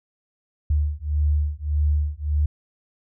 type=beating tone pair; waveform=sine; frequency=73.6 / 75.3 Hz; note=D2 / D2; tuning=+4 / +44 cents; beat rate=1.7 Hz; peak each=-22 dBFS; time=0.7-2.46 s; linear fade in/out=5 ms; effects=none